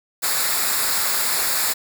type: noise with comb filter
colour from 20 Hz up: white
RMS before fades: -21 dBFS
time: 0.22-1.74 s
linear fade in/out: 20 ms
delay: 0.33 ms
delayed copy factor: -0.65
effects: none